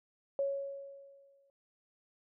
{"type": "tone with exponential decay", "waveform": "sine", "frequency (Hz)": 554.4, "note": "C#5", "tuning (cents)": 0, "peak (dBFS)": -28, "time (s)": [0.39, 1.5], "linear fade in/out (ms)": 1, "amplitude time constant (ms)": 240, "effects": []}